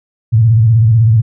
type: tone with vibrato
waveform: sine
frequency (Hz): 112.7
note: A2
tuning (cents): +42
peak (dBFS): -5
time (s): 0.32-1.22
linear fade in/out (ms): 20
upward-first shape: square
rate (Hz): 16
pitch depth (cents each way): 88
effects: none